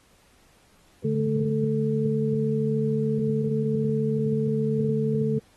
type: tone cluster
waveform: sine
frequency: 143.5 / 217 / 440.7 Hz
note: D3 / A3 / A4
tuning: -40 / -24 / +3 cents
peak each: -26 dBFS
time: 1.04-5.39 s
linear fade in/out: 10 ms
effects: pink hiss -60 dBFS RMS until 5.56 s + AAC 32 kbps